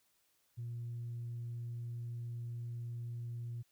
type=tone; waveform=sine; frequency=118.5 Hz; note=A#2; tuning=29 cents sharp; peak=-38 dBFS; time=0.57-3.63 s; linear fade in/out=20 ms; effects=tanh soft clip ceiling -36 dBFS + white hiss -75 dBFS RMS until 3.71 s